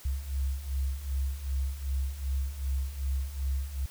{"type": "beating tone pair", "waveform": "sine", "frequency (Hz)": [65.7, 68.3], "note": ["C2", "C#2"], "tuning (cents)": [8, -25], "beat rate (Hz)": 2.6, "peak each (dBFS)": [-34, -30], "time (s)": [0.05, 3.86], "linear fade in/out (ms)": 5, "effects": ["white hiss -51 dBFS RMS until 3.9 s"]}